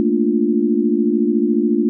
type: chord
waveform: sine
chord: Bb major seventh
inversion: third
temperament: equal with one note detuned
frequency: 219.2 / 233.1 / 293.7 / 349.2 Hz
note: A3 / Bb3 / D4 / F4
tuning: -6 / 0 / 0 / 0 cents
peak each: -19 dBFS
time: 0-1.89 s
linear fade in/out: 0 ms
effects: none